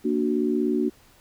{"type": "chord", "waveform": "sine", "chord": "Bb augmented", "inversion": "none", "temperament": "equal", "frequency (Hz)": [233.1, 293.7, 370], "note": ["Bb3", "D4", "F#4"], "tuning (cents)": [0, 0, 0], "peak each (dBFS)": -25, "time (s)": [0.04, 0.9], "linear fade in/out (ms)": 20, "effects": ["pink hiss -56 dBFS RMS until 1.2 s"]}